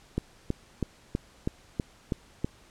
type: click train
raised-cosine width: 3 ms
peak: -14 dBFS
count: 8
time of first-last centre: 0.18-2.445 s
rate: 3.09 Hz
effects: pink hiss -57 dBFS RMS until 2.7 s + low-pass 9000 Hz 12 dB/octave